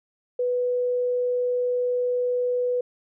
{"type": "tone", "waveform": "sine", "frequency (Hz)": 493.9, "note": "B4", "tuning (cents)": 0, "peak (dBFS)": -21, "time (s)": [0.39, 2.81], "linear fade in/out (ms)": 5, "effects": []}